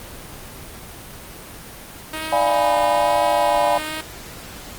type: tone with vibrato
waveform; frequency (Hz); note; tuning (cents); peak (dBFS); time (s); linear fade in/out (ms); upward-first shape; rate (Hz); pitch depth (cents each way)
5% pulse; 312.5; D#4; +8; -15; 2.13-4.01; 5; sine; 1.1; 27
type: chord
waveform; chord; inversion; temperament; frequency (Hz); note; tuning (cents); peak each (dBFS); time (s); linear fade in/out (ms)
sine; D diminished seventh; none; equal with one note detuned; 587.3 / 694 / 830.6 / 987.8; D5 / F5 / Ab5 / Cb6; 0 / -11 / 0 / 0; -20 / -21 / -21 / -22; 2.32-3.78; 5
effects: pink hiss -37 dBFS RMS until 4.78 s + Opus 24 kbps